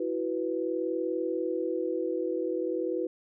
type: chord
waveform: sine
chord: E suspended second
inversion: none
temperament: equal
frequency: 329.6 / 370 / 493.9 Hz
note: E4 / F#4 / B4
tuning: 0 / 0 / 0 cents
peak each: -32 dBFS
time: 0-3.07 s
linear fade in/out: 5 ms
effects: none